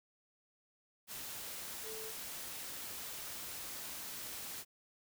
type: tone in noise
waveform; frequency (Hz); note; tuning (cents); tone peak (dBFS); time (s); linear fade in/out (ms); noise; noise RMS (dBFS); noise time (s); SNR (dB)
sine; 440; A4; 0; -47; 1.82-2.13; 50; white; -45; 1.07-4.65; -5
effects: none